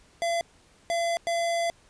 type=tone bursts at uneven times; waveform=square; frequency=679 Hz; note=F5; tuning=49 cents flat; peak=-25 dBFS; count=3; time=0.22-0.41 / 0.9-1.17 / 1.27-1.7 s; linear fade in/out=0 ms; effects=pink hiss -59 dBFS RMS until 1.89 s + resampled to 22050 Hz